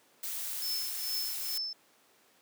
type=noise; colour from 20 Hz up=blue; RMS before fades=-37 dBFS; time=0.23-1.58 s; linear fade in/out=5 ms
type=tone with tremolo; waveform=sine; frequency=5274 Hz; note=E8; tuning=in tune; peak=-31 dBFS; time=0.62-1.73 s; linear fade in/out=2 ms; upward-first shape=triangle; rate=2.3 Hz; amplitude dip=95%
effects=pink hiss -64 dBFS RMS until 2.41 s + high-pass 300 Hz 12 dB/octave